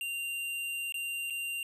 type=tone with dropouts; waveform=square; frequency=2778 Hz; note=F7; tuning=10 cents flat; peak=-34 dBFS; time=0.01-1.63 s; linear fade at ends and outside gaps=1 ms; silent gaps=0.923-0.942 / 1.3-1.305 s; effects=resampled to 32000 Hz